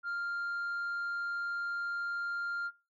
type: tone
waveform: sine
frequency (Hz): 1396.9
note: F6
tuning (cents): 0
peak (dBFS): -31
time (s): 0.03-2.71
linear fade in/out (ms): 50
effects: noise-tail reverb RT60 0.3 s tail -19 dB re dry + tanh soft clip ceiling -32 dBFS